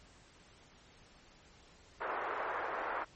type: band-pass noise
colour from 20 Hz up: white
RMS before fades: -38 dBFS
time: 2-3.05 s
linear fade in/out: 20 ms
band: 410 to 1500 Hz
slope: 24 dB/octave
effects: pink hiss -61 dBFS RMS until 3.15 s + MP3 32 kbps